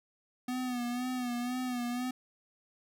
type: tone with vibrato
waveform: square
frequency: 247.4 Hz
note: B3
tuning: 3 cents sharp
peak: -33 dBFS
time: 0.48-2.11 s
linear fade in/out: 5 ms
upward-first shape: sine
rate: 2 Hz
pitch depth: 51 cents each way
effects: none